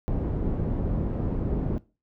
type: low-pass noise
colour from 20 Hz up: pink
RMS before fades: -27 dBFS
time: 0.08-1.78 s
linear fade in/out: 0 ms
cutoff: 380 Hz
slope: 12 dB/octave
effects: noise-tail reverb RT60 0.3 s tail -19 dB re dry